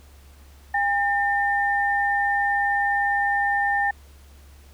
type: tone pair together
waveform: sine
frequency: 807 / 1804.9 Hz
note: G#5 / A6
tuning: -50 / +44 cents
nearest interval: octave + major second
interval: 1394 cents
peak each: -22 dBFS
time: 0.74-3.91 s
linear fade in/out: 5 ms
effects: added 70 Hz sine -46 dBFS peak until 4.73 s + pink hiss -55 dBFS RMS until 4.73 s